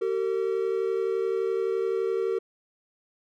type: tone pair together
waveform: triangle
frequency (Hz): 383.2 / 454.9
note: G4 / A#4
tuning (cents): -39 / -42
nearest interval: minor third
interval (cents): 297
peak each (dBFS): -25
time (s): 0.01-2.39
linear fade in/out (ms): 10
effects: none